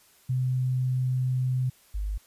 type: tone pair in turn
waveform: sine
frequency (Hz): 128.1 / 50.93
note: C3 / G#1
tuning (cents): -36 / -33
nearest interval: octave + major third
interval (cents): 1597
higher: first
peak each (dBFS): -23 / -27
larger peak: first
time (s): 0.29-1.7 / 1.94-2.18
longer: first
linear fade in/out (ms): 10
effects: white hiss -59 dBFS RMS until 2.26 s + resampled to 32000 Hz